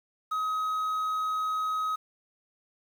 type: tone with quantisation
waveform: triangle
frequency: 1267 Hz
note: D#6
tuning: 31 cents sharp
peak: -25 dBFS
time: 0.31-1.96 s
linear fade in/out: 10 ms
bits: 9
effects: none